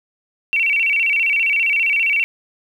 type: tone with vibrato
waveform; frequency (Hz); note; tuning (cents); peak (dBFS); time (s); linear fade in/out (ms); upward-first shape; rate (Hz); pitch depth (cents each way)
sine; 2489; D#7; 0; -14; 0.53-2.24; 0; square; 15; 150
effects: 8-bit